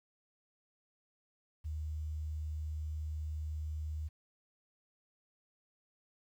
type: tone with quantisation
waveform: sine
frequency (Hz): 77.1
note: D#2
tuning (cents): -15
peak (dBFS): -36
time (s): 1.64-4.09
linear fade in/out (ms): 20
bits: 11
effects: none